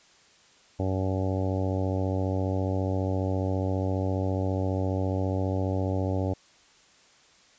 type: harmonic tone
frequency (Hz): 94.7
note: F#2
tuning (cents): +41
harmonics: 1 / 2 / 3 / 4 / 5 / 6 / 7 / 8 / 9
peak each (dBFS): -27 / -35 / -32 / -37 / -36 / -35 / -40 / -41 / -43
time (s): 0.79-6.34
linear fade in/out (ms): 10
effects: white hiss -58 dBFS RMS until 7.58 s + resampled to 16000 Hz

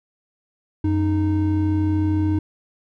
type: tone pair together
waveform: triangle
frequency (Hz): 91.9 / 309.1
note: F#2 / D#4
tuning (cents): -11 / -11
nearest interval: octave + major sixth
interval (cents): 2100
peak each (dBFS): -18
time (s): 0.84-2.39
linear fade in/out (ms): 5
effects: none

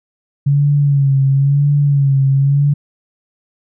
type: tone with vibrato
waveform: sine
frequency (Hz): 140.1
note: C#3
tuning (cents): +19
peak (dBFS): -9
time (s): 0.46-2.74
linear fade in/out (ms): 10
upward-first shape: sine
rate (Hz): 0.98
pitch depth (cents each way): 55
effects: none

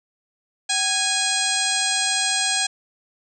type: harmonic tone with a mistuned harmonic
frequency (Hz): 826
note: G#5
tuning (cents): -10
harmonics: 1 / 2 / 3 / 4 / 5 / 6 / 7 / 8 / 9 / 10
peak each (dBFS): -29 / -28 / -29 / -27 / -27 / -30 / -33 / -29 / -30 / -27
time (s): 0.69-2.67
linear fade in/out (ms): 10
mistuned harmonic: 1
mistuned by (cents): -120
effects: none

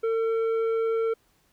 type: tone with tanh clipping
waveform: triangle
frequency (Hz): 451.6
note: A4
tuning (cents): +45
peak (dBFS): -24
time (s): 0.03-1.14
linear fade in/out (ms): 10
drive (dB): 12
effects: pink hiss -66 dBFS RMS until 1.52 s

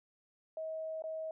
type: tone with dropouts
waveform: sine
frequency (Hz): 637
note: D#5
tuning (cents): +41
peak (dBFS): -37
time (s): 0.57-1.31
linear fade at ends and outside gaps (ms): 2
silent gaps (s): 1.022-1.039
effects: none

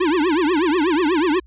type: tone with vibrato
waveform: square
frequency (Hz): 329.6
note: E4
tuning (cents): 0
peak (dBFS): -16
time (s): 0-1.4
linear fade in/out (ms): 10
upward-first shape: triangle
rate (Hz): 8.2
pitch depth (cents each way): 280
effects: added 60 Hz sine -45 dBFS peak until 1.46 s + resampled to 8000 Hz

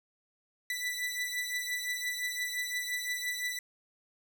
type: beating tone pair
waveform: sawtooth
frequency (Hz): 1975.5 / 1981.3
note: B6 / B6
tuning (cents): 0 / +5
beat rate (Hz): 5.8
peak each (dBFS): -31 / -34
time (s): 0.7-3.59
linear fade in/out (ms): 2
effects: none

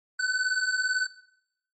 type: beating tone pair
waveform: square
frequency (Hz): 1498 / 1516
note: F#6 / F#6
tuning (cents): +21 / +42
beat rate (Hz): 18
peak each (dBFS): -29 / -27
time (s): 0.19-1.07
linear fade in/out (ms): 10
effects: noise-tail reverb RT60 0.8 s tail -19 dB re dry + MP3 32 kbps

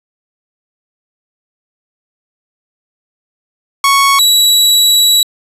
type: tone pair in turn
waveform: sawtooth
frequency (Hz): 1108.7 / 3908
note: C#6 / B7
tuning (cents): 0 / -19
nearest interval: octave + minor seventh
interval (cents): 2181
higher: second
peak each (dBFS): -3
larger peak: neither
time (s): 3.84-4.19 / 4.19-5.23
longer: second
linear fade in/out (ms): 2
effects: resampled to 32000 Hz + 7-bit

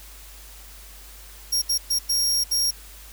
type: tone bursts at uneven times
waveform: sawtooth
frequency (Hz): 5588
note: F8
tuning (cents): 0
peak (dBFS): -17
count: 5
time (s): 1.52-1.62 / 1.69-1.78 / 1.9-1.99 / 2.09-2.44 / 2.51-2.71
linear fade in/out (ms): 10
effects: added 50 Hz sine -44 dBFS peak until 3.12 s + white hiss -46 dBFS RMS until 3.12 s

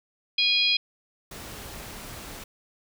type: harmonic tone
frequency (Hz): 821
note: G#5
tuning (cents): -20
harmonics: 3 / 4 / 5 / 6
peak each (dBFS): -25 / -23 / -26 / -29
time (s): 0.38-0.77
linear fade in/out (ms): 5
type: noise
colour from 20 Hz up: pink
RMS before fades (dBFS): -40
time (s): 1.31-2.44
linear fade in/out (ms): 5
effects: none

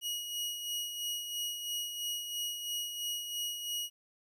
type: tone with tremolo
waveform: sawtooth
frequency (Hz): 2900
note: F#7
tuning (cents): -35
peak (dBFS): -30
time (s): 0.01-3.9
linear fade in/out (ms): 50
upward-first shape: sine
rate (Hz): 3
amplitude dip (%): 50
effects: 12-bit

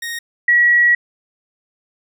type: tone pair in turn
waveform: sawtooth / sine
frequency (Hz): 1865 / 1921.9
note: A#6 / B6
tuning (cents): 0 / -48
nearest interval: minor second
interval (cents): 52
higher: second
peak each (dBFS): -20 / -9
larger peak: second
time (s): 0.02-0.19 / 0.48-0.95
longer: second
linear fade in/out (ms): 5
effects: none

